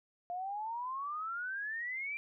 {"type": "exponential sweep", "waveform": "sine", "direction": "up", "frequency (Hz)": [697, 2378], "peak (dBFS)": -36, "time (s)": [0.3, 2.17], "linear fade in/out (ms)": 0, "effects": []}